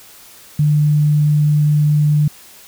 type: tone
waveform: sine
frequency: 149.2 Hz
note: D3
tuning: 28 cents sharp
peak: -10 dBFS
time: 0.59-2.28 s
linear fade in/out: 5 ms
effects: white hiss -42 dBFS RMS until 2.67 s